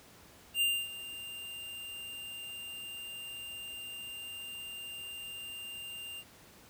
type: tone with ADSR envelope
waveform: square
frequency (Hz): 2794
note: F7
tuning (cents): 0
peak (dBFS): -26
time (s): 0.54-6.24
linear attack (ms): 74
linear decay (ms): 260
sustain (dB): -16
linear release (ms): 53
effects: pink hiss -57 dBFS RMS until 6.69 s + high-pass 60 Hz 12 dB/octave